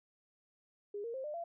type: tone with pitch steps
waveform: sine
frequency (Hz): 409.4 / 464.9 / 527.9 / 599.4 / 680.6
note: G#4 / A#4 / C5 / D5 / F5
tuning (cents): -25 / -5 / +15 / +35 / -45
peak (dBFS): -38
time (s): 0.94-1.44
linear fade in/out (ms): 5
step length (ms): 100
effects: none